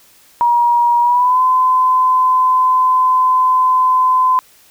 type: tone with pitch glide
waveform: sine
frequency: 953 to 1021.4 Hz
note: A#5 to C6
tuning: +38 to -42 cents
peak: -9 dBFS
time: 0.41-4.39 s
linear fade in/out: 0 ms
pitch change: +120 cents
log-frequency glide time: 1.01-1.41 s
effects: white hiss -48 dBFS RMS until 4.7 s